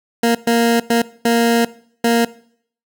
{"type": "tone bursts at uneven times", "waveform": "20% pulse", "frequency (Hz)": 233.1, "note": "A#3", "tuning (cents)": 0, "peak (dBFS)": -7, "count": 5, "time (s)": [[0.23, 0.35], [0.47, 0.8], [0.9, 1.02], [1.25, 1.65], [2.04, 2.25]], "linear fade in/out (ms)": 5, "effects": ["noise-tail reverb RT60 0.6 s tail -20 dB re dry"]}